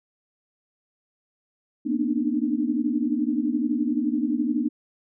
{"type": "tone cluster", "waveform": "sine", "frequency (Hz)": [232.4, 251.2, 293.6, 305.3], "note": ["A#3", "B3", "D4", "D#4"], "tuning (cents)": [-5, 30, 0, -33], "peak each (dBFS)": -27, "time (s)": [1.85, 4.69], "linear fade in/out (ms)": 20, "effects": []}